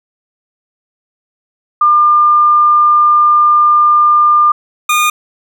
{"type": "tone pair in turn", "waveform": ["sine", "25% pulse"], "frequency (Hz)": [1200, 1219.6], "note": ["D6", "D#6"], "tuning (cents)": [37, -35], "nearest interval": "unison", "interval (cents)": 28, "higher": "second", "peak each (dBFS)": -5, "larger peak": "neither", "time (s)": [[1.81, 4.52], [4.89, 5.1]], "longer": "first", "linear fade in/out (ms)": 5, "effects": []}